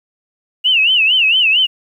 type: tone with vibrato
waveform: sine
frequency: 2804 Hz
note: F7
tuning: 6 cents sharp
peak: -9 dBFS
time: 0.64-1.67 s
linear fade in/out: 20 ms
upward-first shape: sine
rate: 4.4 Hz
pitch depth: 170 cents each way
effects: 8-bit